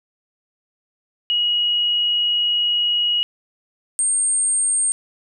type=tone pair in turn; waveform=sine; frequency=2900 / 8598 Hz; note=F#7 / C9; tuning=-35 / +46 cents; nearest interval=octave + perfect fifth; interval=1881 cents; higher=second; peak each=-16 dBFS; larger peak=neither; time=1.3-3.23 / 3.99-4.92 s; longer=first; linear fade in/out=0 ms; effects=none